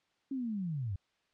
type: linear sweep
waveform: sine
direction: down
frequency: 277.8 to 87.31 Hz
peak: -33 dBFS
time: 0.31-0.96 s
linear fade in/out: 5 ms
effects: white hiss -75 dBFS RMS until 1.33 s + low-pass 4000 Hz 12 dB/octave